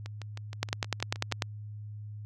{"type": "two click trains", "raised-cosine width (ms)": 0.2, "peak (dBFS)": [-10, -24], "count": [9, 9], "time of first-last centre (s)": [[0.63, 1.422], [0.06, 1.316]], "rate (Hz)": [10.1, 6.37], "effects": ["added 105 Hz sine -39 dBFS peak until 2.25 s"]}